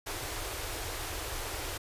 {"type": "band-stop noise", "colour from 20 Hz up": "pink", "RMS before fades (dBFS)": -37, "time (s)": [0.06, 1.78], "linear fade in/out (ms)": 10, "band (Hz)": [120, 300], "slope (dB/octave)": 48, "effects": ["resampled to 32000 Hz"]}